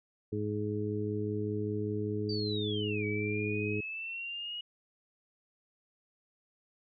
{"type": "harmonic tone", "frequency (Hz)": 105.1, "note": "G#2", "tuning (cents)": 21, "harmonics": [1, 2, 3, 4], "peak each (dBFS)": [-35, -38, -37, -35], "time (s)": [0.32, 3.81], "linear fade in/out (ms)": 10}
{"type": "linear two-way sweep", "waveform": "sine", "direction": "down then up", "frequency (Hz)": [4678, 2268, 2906], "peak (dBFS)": -36, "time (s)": [2.29, 4.61], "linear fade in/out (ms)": 5, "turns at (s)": 3.05}
{"effects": ["MP3 96 kbps"]}